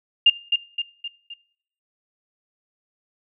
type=tone with echo; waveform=sine; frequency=2810 Hz; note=F7; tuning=10 cents sharp; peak=-9 dBFS; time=0.26-0.3 s; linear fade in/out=5 ms; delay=260 ms; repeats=4; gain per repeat=-6 dB; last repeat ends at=1.34 s; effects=noise-tail reverb RT60 0.6 s tail -20 dB re dry